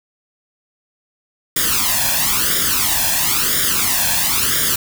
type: noise with flanger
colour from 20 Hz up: white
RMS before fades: -17 dBFS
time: 1.56-4.76 s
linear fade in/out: 5 ms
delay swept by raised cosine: 0.57 to 1.2 ms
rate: 0.99 Hz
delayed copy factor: +0.8
effects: none